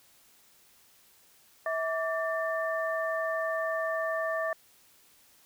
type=tone cluster; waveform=sine; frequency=648 / 1159 / 1788 Hz; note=E5 / D6 / A6; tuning=-30 / -23 / +27 cents; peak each=-30 / -35 / -34 dBFS; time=1.66-4.53 s; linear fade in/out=2 ms; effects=white hiss -61 dBFS RMS until 5.45 s